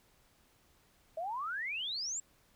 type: exponential sweep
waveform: sine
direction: up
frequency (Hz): 622.3 to 7690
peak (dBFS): -35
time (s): 1.17-2.2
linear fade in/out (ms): 5
effects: pink hiss -68 dBFS RMS until 2.55 s